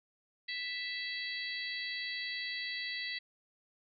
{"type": "harmonic tone with a mistuned harmonic", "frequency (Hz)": 659.3, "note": "E5", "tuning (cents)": 0, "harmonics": [3, 4, 5, 6, 7], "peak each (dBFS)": [-39, -46, -46, -43, -44], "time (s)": [0.48, 3.19], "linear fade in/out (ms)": 10, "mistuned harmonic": 7, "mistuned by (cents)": -26, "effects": []}